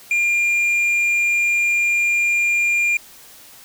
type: tone with tanh clipping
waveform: sine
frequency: 2400 Hz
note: D7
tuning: 37 cents sharp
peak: -16 dBFS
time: 0.11-2.97 s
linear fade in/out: 2 ms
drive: 4 dB
effects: white hiss -44 dBFS RMS until 3.64 s